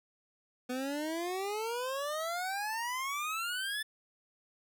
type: exponential sweep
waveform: 25% pulse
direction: up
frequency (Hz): 246.9 to 1760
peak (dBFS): -30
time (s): 0.69-3.83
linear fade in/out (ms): 10
effects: none